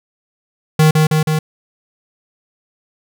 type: tone with echo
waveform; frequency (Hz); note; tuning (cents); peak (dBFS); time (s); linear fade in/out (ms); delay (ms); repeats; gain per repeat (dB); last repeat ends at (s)
square; 155.56; D#3; 0; -8; 0.79-0.91; 5; 160; 3; -2; 1.39
effects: none